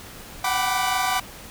sawtooth chord, G major seventh, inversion third, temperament equal with one note detuned, 740 / 764.8 / 987.8 / 1174.7 Hz, F#5 / G5 / B5 / D6, 0 / -43 / 0 / 0 cents, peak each -23 dBFS, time 0.44-1.2 s, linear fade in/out 5 ms, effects pink hiss -41 dBFS RMS until 1.5 s

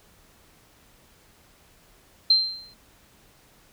sine tone with exponential decay, 4138 Hz, C8, 20 cents flat, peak -12 dBFS, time 2.3-2.74 s, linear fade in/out 5 ms, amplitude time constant 95 ms, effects pink hiss -57 dBFS RMS until 3.72 s

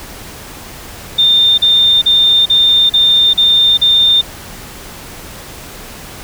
sine tone bursts, 3614 Hz, A7, 46 cents sharp, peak -6 dBFS, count 7, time 1.18-4.214 s, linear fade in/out 10 ms, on 400 ms, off 39 ms, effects pink hiss -31 dBFS RMS until 6.23 s

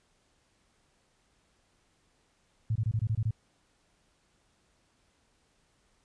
sine tone bursts, 110 Hz, A2, in tune, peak -25 dBFS, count 8, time 2.7-3.309 s, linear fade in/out 5 ms, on 56 ms, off 23 ms, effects pink hiss -70 dBFS RMS until 6.04 s + resampled to 22050 Hz

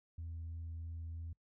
sine tone with vibrato, 82.5 Hz, E2, 2 cents sharp, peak -40 dBFS, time 0.18-1.33 s, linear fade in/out 5 ms, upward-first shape triangle, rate 3.1 Hz, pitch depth 9 cents each way, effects noise-tail reverb RT60 0.1 s tail -25 dB re dry + tanh soft clip ceiling -39 dBFS

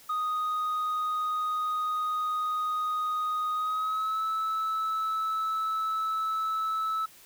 sine tone with pitch glide, 1244.5 to 1305.6 Hz, D#6 to E6, 0 to -17 cents, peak -24 dBFS, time 0.09-7.06 s, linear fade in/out 10 ms, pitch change +83 cents, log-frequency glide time 3.54-4.24 s, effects tanh soft clip ceiling -26 dBFS + white hiss -54 dBFS RMS until 7.25 s

